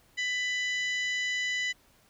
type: harmonic tone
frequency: 995 Hz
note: B5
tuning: 13 cents sharp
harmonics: 2 / 3 / 4 / 5 / 6 / 7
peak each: -29 / -36 / -41 / -48 / -48 / -43 dBFS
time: 0.17-1.73 s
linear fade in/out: 20 ms
effects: pink hiss -63 dBFS RMS until 2.09 s